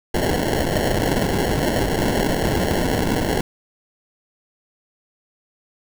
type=noise with sample-and-hold; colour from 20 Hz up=violet; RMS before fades=-20 dBFS; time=0.14-3.41 s; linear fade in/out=5 ms; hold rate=1225 Hz; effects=none